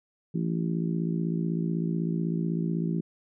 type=harmonic tone; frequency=56 Hz; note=A1; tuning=31 cents sharp; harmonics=3 / 4 / 5 / 6 / 7; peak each=-27 / -33 / -37 / -36 / -40 dBFS; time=0.34-3.01 s; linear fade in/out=10 ms; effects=none